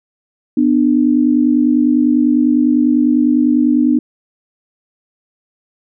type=tone pair together; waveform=sine; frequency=249.3 / 299.3 Hz; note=B3 / D4; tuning=+16 / +33 cents; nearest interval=minor third; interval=317 cents; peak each=-12 dBFS; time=0.57-3.99 s; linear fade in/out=5 ms; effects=none